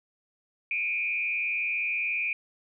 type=tone with frequency modulation; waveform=sine; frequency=2415 Hz; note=D7; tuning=48 cents sharp; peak=-26 dBFS; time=0.71-2.33 s; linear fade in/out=2 ms; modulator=137 Hz; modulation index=0.83; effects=none